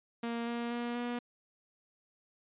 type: tone with pitch steps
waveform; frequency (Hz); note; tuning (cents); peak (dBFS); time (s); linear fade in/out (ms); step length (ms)
sawtooth; 233.7 / 236.3 / 238.9 / 241.5; A#3 / A#3 / A#3 / B3; +5 / +24 / +43 / -39; -30; 0.23-1.19; 5; 240
effects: resampled to 8000 Hz

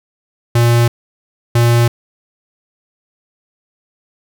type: tone pair in turn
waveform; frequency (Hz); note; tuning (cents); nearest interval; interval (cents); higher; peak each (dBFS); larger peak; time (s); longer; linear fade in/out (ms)
square; 118.4 / 118.4; A#2 / A#2; +27 / +27; unison; 0; neither; -9; neither; 0.55-0.88 / 1.55-1.88; neither; 5
effects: none

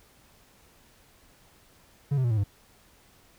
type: tone with pitch steps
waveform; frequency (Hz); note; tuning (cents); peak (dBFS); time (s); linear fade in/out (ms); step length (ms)
triangle; 142 / 130.21 / 119.41 / 109.5 / 100.41; C#3 / C3 / A#2 / A2 / G2; +42 / -8 / +42 / -8 / +42; -20; 2.11-2.44; 10; 66
effects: pink hiss -59 dBFS RMS until 3.38 s

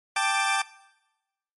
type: chord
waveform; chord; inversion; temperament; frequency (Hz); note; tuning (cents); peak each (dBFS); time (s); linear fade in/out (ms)
20% pulse; G suspended second; none; equal with one note detuned; 784 / 880 / 1180.1; G5 / A5 / D6; 0 / 0 / +8; -21 / -24 / -22; 0.16-0.62; 5
effects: noise-tail reverb RT60 1.0 s tail -20 dB re dry + MP3 48 kbps

